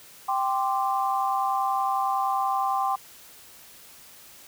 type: chord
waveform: sine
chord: G suspended fourth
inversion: none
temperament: just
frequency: 784 / 1045.3 / 1176 Hz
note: G5 / C6 / D6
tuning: 0 / -2 / +2 cents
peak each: -25 / -27 / -30 dBFS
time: 0.28-2.96 s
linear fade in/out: 10 ms
effects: white hiss -49 dBFS RMS until 4.47 s